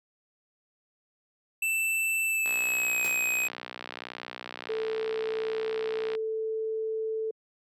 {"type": "tone with pitch glide", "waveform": "square", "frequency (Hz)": [2658, 2522], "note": ["E7", "D#7"], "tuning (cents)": [14, 23], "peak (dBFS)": -26, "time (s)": [1.62, 3.48], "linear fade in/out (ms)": 5, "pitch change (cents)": -91, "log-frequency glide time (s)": [2.25, 3.02]}
{"type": "click train", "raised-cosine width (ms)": 0.3, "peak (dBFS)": -21, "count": 228, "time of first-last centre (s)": [2.46, 6.151], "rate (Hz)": 61.5}
{"type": "noise with exponential decay", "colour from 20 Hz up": "pink", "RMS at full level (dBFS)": -34, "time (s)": [3.04, 3.27], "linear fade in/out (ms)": 5, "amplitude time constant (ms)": 49}
{"type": "tone", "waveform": "sine", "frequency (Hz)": 440.9, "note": "A4", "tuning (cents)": 4, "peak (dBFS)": -28, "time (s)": [4.69, 7.31], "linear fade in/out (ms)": 5}
{"effects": ["high-pass 200 Hz 12 dB/octave"]}